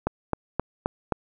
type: click train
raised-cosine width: 1 ms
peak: -9 dBFS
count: 5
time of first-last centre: 0.07-1.123 s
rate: 3.8 Hz
effects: none